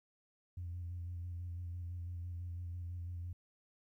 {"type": "tone with vibrato", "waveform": "sine", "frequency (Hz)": 87.31, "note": "F2", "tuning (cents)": 0, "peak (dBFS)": -39, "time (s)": [0.57, 3.33], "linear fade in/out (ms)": 5, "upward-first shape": "square", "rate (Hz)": 6, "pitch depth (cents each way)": 26, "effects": ["tanh soft clip ceiling -36 dBFS", "13-bit"]}